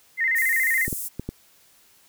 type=tone with vibrato; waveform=sine; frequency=1954 Hz; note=B6; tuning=19 cents flat; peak=-19 dBFS; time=0.17-0.88 s; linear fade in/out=50 ms; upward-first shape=square; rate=14 Hz; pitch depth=97 cents each way
type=high-pass noise; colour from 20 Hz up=pink; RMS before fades=-31 dBFS; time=0.35-1.09 s; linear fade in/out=20 ms; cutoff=8500 Hz; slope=24 dB/octave
type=clicks; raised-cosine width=3 ms; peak=-16 dBFS; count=4; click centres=0.88 / 0.928 / 1.196 / 1.29 s
effects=white hiss -57 dBFS RMS until 2.08 s